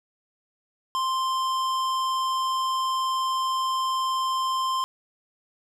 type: tone with hard clipping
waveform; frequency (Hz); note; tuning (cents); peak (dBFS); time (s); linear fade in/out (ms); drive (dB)
sine; 1046.5; C6; 0; -25; 0.95-4.84; 0; 14
effects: none